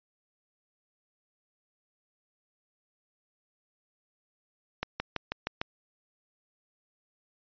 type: accelerating click train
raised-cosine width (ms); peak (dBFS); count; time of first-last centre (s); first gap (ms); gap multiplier
0.3; -14; 6; 4.83-5.615; 170; 0.96
effects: resampled to 11025 Hz